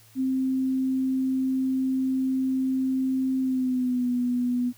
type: tone with pitch glide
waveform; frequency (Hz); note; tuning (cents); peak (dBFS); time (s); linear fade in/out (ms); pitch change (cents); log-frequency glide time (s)
sine; 262.1 to 246; C4 to B3; +3 to -7; -22; 0.15-4.73; 50; -110; 3.4-4.09
effects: added 111 Hz sine -56 dBFS peak until 4.77 s + white hiss -56 dBFS RMS until 4.77 s